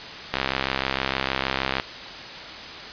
click train, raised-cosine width 0.3 ms, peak -6 dBFS, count 98, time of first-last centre 0.34-1.799 s, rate 66.5 Hz, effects white hiss -36 dBFS RMS until 2.92 s + resampled to 11025 Hz

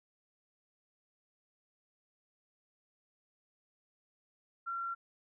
sine tone, 1368 Hz, F6, 36 cents flat, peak -35 dBFS, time 4.66-4.95 s, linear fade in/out 20 ms, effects none

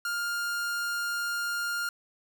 45% pulse tone, 1407 Hz, F6, 12 cents sharp, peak -29 dBFS, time 0.05-1.89 s, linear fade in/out 2 ms, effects none

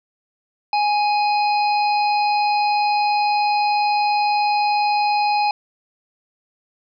harmonic tone, 831 Hz, G#5, 1 cent sharp, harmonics 1 / 3 / 5 / 6, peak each -16 / -26 / -30 / -32 dBFS, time 0.73-5.51 s, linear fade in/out 2 ms, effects none

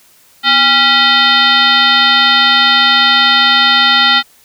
sine tone with frequency modulation, 2514 Hz, D#7, 17 cents sharp, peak -6 dBFS, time 0.43-4.23 s, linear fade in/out 50 ms, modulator 567 Hz, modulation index 2.8, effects white hiss -47 dBFS RMS until 4.44 s

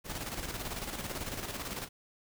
pink noise with tremolo, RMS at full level -37 dBFS, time 0.04-1.89 s, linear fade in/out 50 ms, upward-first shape square, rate 18 Hz, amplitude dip 50%, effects none

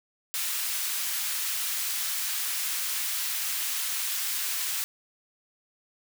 white high-pass noise, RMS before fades -30 dBFS, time 0.34-4.84 s, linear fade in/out 0 ms, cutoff 1400 Hz, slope 12 dB/octave, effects none

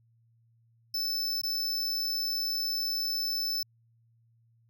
square tone with dropouts, 5274 Hz, E8, in tune, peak -29 dBFS, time 0.94-3.63 s, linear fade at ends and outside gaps 5 ms, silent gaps 1.416-1.434 s, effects added 115 Hz sine -63 dBFS peak until 4.69 s

